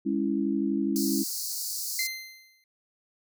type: chord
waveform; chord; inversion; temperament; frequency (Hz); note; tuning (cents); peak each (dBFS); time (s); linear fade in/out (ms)
sine; C# minor; second; equal with one note detuned; 205.3 / 277.2 / 329.6; G#3 / C#4 / E4; -20 / 0 / 0; -29 / -28 / -29; 0.05-1.24; 20
type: high-pass noise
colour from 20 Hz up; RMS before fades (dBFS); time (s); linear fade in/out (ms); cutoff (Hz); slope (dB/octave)
pink; -33; 0.96-2.07; 0; 4300; 96
type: tone with exponential decay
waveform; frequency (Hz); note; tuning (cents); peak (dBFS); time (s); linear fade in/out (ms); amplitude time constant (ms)
25% pulse; 2076; C7; -14; -22; 1.99-2.64; 2; 140
effects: none